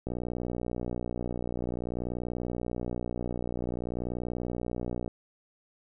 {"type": "click train", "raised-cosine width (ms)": 2, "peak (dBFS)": -20, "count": 304, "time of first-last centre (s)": [0.07, 5.078], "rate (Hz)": 60.5, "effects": []}